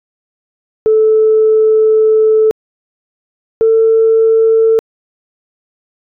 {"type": "tone pair in turn", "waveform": "sine", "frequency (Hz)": [436.6, 447.6], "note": ["A4", "A4"], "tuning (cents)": [-13, 30], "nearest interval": "unison", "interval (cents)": 43, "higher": "second", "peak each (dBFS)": -5, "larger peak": "neither", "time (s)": [[0.86, 2.51], [3.61, 4.79]], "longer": "first", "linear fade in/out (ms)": 0, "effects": ["tanh soft clip ceiling -1 dBFS"]}